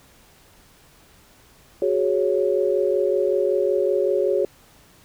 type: chord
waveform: sine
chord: F# suspended second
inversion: none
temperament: equal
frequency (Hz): 370 / 415.3 / 554.4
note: F#4 / G#4 / C#5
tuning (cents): 0 / 0 / 0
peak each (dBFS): -22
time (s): 1.82-4.45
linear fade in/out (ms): 2
effects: pink hiss -53 dBFS RMS until 5.04 s